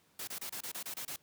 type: noise bursts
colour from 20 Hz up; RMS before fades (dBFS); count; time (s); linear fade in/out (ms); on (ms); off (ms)
white; -41; 9; 0.19-1.162; 5; 84; 27
effects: pink hiss -69 dBFS RMS until 1.22 s + high-pass 100 Hz 12 dB/octave